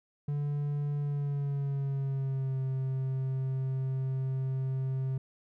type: tone with pitch glide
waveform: triangle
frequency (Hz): 145.1 to 132.29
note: D3 to C3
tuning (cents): -21 to +19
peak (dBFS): -27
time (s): 0.28-5.18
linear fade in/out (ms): 5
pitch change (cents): -160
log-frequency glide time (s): 0.98-2.6
effects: none